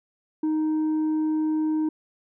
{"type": "tone with tanh clipping", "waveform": "sine", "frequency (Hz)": 311.1, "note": "D#4", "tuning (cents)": 0, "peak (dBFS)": -22, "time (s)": [0.43, 1.89], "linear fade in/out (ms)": 5, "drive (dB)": 3, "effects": []}